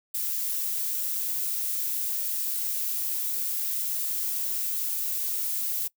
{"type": "noise", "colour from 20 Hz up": "violet", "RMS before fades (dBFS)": -29, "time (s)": [0.14, 5.88], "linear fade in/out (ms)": 10, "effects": ["noise-tail reverb RT60 0.1 s tail -22 dB re dry"]}